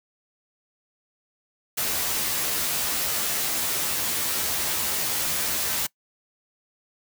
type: noise with comb filter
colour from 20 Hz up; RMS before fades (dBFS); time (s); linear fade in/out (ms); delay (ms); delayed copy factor
white; -26; 1.77-5.87; 10; 13; +0.75
effects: noise-tail reverb RT60 0.1 s tail -23 dB re dry